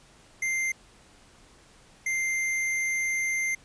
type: tone pair in turn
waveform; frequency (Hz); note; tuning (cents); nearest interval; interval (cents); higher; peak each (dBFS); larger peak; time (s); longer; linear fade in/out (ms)
square; 2093 / 2093; C7 / C7; 0 / 0; unison; 0; neither; -26; neither; 0.42-0.72 / 2.06-3.55; second; 5
effects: pink hiss -56 dBFS RMS until 3.64 s + resampled to 22050 Hz